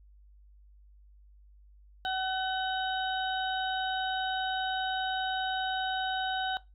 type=harmonic tone; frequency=755 Hz; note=F#5; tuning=35 cents sharp; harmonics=1 / 2 / 4 / 5; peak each=-32 / -35 / -38 / -39 dBFS; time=2.05-6.57 s; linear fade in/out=0 ms; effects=noise-tail reverb RT60 0.2 s tail -18 dB re dry + added 50 Hz sine -54 dBFS peak until 6.74 s